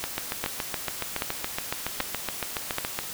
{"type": "two click trains", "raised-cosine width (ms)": 0.3, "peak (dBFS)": [-11, -10], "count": [22, 4], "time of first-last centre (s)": [[0.04, 2.989], [0.44, 2.784]], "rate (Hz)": [7.12, 1.28], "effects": ["white hiss -36 dBFS RMS until 3.13 s"]}